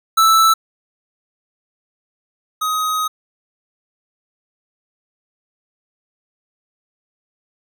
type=tone pair in turn; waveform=square; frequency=1318.5 / 1258.7 Hz; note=E6 / D#6; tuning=0 / +20 cents; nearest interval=minor second; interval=80 cents; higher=first; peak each=-10 / -18 dBFS; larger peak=first; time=0.17-0.54 / 2.61-3.08 s; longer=second; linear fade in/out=10 ms; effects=none